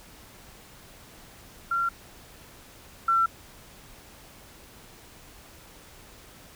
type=tone pair in turn; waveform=sine; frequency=1374 / 1348.8 Hz; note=F6 / E6; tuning=-29 / +39 cents; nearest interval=unison; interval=32 cents; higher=first; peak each=-23 / -19 dBFS; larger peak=second; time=1.71-1.89 / 3.08-3.26 s; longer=neither; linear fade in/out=5 ms; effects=pink hiss -50 dBFS RMS until 6.55 s